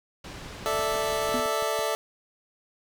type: low-pass noise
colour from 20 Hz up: pink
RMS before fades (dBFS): -41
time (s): 0.24-1.41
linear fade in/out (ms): 5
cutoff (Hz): 5900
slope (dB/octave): 12
type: click train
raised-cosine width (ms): 3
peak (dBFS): -31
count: 9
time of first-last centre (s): 0.46-1.791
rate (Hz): 6.01
type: chord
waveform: 25% pulse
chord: A suspended fourth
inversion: none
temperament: equal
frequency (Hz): 440 / 587.3 / 659.3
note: A4 / D5 / E5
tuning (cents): 0 / 0 / 0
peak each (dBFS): -26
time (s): 0.66-1.95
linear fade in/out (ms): 0
type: tone with exponential decay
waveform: triangle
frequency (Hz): 246.9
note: B3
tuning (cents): 0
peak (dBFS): -23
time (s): 1.34-1.59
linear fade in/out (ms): 2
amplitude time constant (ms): 53
effects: none